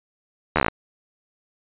slowing click train, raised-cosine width 0.5 ms, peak -3 dBFS, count 9, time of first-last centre 0.56-0.683 s, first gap 12 ms, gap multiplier 1.07, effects resampled to 8000 Hz

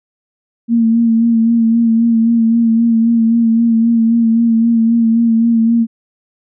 sine tone with vibrato, 229.3 Hz, A#3, 28 cents flat, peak -8 dBFS, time 0.68-5.87 s, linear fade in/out 50 ms, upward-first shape sine, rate 3.8 Hz, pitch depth 33 cents each way, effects none

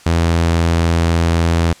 sawtooth tone, 83.7 Hz, E2, 27 cents sharp, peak -8 dBFS, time 0.06-1.73 s, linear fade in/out 5 ms, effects white hiss -43 dBFS RMS until 1.8 s + low-pass 8000 Hz 12 dB/octave

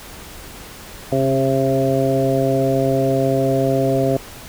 harmonic tone with a mistuned harmonic, 134 Hz, C3, 42 cents sharp, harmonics 1 / 2 / 3 / 4 / 5, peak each -21 / -21 / -21 / -21 / -21 dBFS, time 1.12-4.17 s, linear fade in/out 2 ms, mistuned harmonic 2, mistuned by +15 cents, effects pink hiss -37 dBFS RMS until 4.48 s

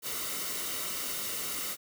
white noise with comb filter, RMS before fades -35 dBFS, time 0.02-1.77 s, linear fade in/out 50 ms, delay 1.2 ms, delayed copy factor -0.55, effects none

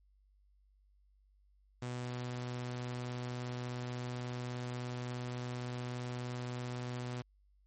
sawtooth tone, 123.47 Hz, B2, in tune, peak -34 dBFS, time 1.82-7.22 s, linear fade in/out 5 ms, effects added 49 Hz sine -65 dBFS peak until 7.66 s + MP3 32 kbps

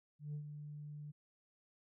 sine tone with ADSR envelope, 148.2 Hz, D3, 16 cents sharp, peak -37 dBFS, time 0.19-1.12 s, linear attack 150 ms, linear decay 88 ms, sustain -8 dB, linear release 18 ms, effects tanh soft clip ceiling -38 dBFS

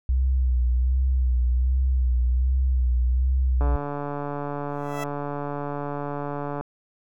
sine tone with vibrato, 63 Hz, B1, 35 cents sharp, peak -18 dBFS, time 0.09-3.76 s, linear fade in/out 0 ms, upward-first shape sine, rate 1.3 Hz, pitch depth 57 cents each way
click train, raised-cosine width 1 ms, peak -17 dBFS, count 433, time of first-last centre 3.61-6.61 s, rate 144 Hz
15% pulse tone with exponential growth, 659.3 Hz, E5, in tune, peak -23 dBFS, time 4.69-5.04 s, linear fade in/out 5 ms, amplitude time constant 74 ms
effects none

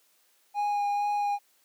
triangle tone with vibrato, 820 Hz, G#5, 22 cents flat, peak -23 dBFS, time 0.54-1.39 s, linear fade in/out 50 ms, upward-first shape sine, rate 2.2 Hz, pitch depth 12 cents each way, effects white hiss -66 dBFS RMS until 1.64 s + high-pass 300 Hz 12 dB/octave

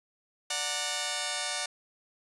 5% pulse chord, D augmented, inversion none, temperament just, 587.3 / 734.2 / 917.7 Hz, D5 / F#5 / A#5, 0 / -14 / -27 cents, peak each -24 / -22 / -25 dBFS, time 0.5-1.66 s, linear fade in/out 5 ms, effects resampled to 24000 Hz

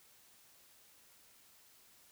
silence, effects white hiss -64 dBFS RMS until 2.11 s

